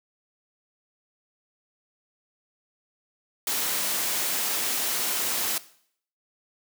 white noise, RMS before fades -27 dBFS, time 3.47-5.58 s, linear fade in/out 2 ms, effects noise-tail reverb RT60 0.6 s tail -17 dB re dry + high-pass 200 Hz 12 dB/octave

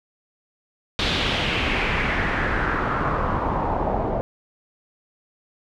pink noise with low-pass filter sweep, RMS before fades -23 dBFS, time 0.99-4.21 s, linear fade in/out 0 ms, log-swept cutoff 3800 to 680 Hz, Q 2.8, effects none

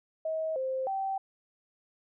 sine tone with pitch steps, 637 / 524 / 775 Hz, D#5 / C5 / G5, +41 / +2 / -20 cents, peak -29 dBFS, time 0.25-1.18 s, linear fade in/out 5 ms, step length 310 ms, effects none

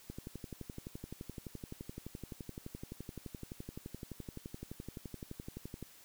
click train, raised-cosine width 3 ms, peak -30 dBFS, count 68, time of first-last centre 0.1-5.826 s, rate 11.7 Hz, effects white hiss -59 dBFS RMS until 6.04 s

